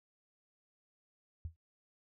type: tone with exponential decay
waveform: sine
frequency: 82.41 Hz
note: E2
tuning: in tune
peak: -35 dBFS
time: 1.45-1.56 s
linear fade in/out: 0 ms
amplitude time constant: 22 ms
effects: noise-tail reverb RT60 0.1 s tail -19 dB re dry